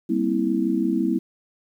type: chord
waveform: sine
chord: C dominant seventh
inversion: second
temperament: just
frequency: 196.22 / 235.5 / 261.6 / 327 Hz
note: G3 / Bb3 / C4 / E4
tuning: +2 / +18 / 0 / -14 cents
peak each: -26 / -25 / -26 / -23 dBFS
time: 0.09-1.19 s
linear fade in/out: 10 ms
effects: 9-bit